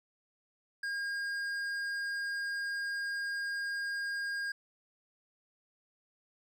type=tone with hard clipping; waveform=sine; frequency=1619 Hz; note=G#6; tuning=45 cents flat; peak=-35 dBFS; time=0.83-4.52 s; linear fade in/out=5 ms; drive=8 dB; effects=none